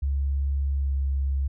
sine tone with pitch glide, 69.3 to 68.31 Hz, C#2 to C#2, 0 to -25 cents, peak -22 dBFS, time 0.02-1.48 s, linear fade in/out 10 ms, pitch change -25 cents, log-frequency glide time 0.76-0.93 s, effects none

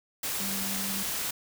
sine tone in noise, 196 Hz, G3, in tune, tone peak -36 dBFS, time 0.4-1.03 s, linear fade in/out 5 ms, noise white, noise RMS -32 dBFS, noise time 0.23-1.31 s, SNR -7 dB, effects none

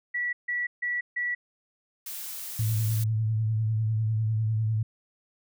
sine tone bursts, 1946 Hz, B6, 26 cents flat, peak -26 dBFS, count 4, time 0.14-1.35 s, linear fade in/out 10 ms, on 190 ms, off 150 ms
blue noise, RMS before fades -37 dBFS, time 2.06-3.04 s, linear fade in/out 5 ms
sine tone with vibrato, 110 Hz, A2, in tune, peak -23 dBFS, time 2.59-4.83 s, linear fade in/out 5 ms, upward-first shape triangle, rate 10 Hz, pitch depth 49 cents each way
effects none

